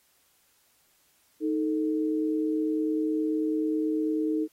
sine tone pair together, 311.9 / 441.1 Hz, D#4 / A4, +4 / +4 cents, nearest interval tritone, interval 600 cents, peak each -25 / -31 dBFS, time 1.4-4.48 s, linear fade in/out 50 ms, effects white hiss -66 dBFS RMS until 4.52 s + AAC 48 kbps

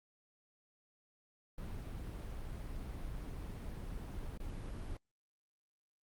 brown noise with dropouts, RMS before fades -43 dBFS, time 1.58-4.97 s, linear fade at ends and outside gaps 2 ms, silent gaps 4.376-4.401 s, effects Opus 32 kbps

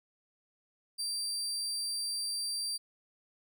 30% pulse tone, 4699 Hz, D8, in tune, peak -30 dBFS, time 0.98-2.78 s, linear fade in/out 20 ms, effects none

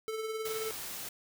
square tone with tremolo, 440 Hz, A4, in tune, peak -33 dBFS, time 0.08-0.71 s, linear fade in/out 0 ms, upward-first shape triangle, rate 19 Hz, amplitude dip 50%
white noise, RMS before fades -41 dBFS, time 0.45-1.09 s, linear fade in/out 5 ms
effects none

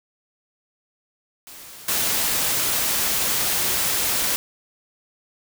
white noise with level steps, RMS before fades -41 / -22 dBFS, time 1.47-4.36 s, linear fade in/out 0 ms, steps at 1.88 s, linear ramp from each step 5 ms, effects none

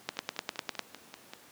two click trains, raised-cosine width 0.2 ms, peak -24 / -13 dBFS, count 7 / 8, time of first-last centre 0.17-1.335 / 0.09-0.793 s, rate 5.15 / 9.96 Hz, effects pink hiss -55 dBFS RMS until 1.51 s + high-pass 200 Hz 12 dB/octave

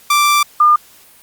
sawtooth / sine tone pair in turn, 1174.7 / 1207 Hz, D6 / D6, 0 / +47 cents, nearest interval unison, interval 47 cents, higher second, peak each -6 dBFS, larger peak neither, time 0.1-0.43 / 0.6-0.76 s, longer first, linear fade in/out 5 ms, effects white hiss -45 dBFS RMS until 1.22 s + Opus 48 kbps

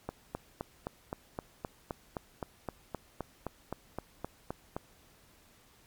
click train, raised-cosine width 1 ms, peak -21 dBFS, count 19, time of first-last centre 0.09-4.765 s, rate 3.85 Hz, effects pink hiss -62 dBFS RMS until 5.86 s + MP3 96 kbps

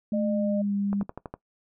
sine tone with pitch glide, 216.4 to 200.7 Hz, A3 to G3, -29 to +41 cents, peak -24 dBFS, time 0.12-1.03 s, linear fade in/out 2 ms, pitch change -130 cents, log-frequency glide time 0.25-0.74 s
sine tone, 606 Hz, D#5, 46 cents flat, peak -28 dBFS, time 0.13-0.62 s, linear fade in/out 10 ms
click train, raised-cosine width 1 ms, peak -21 dBFS, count 6, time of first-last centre 0.93-1.34 s, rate 12.2 Hz
effects noise-tail reverb RT60 0.1 s tail -19 dB re dry

